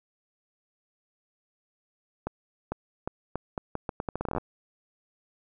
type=accelerating click train; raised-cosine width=1 ms; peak=-16 dBFS; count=19; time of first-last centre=2.27-4.382 s; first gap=450 ms; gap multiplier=0.79; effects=none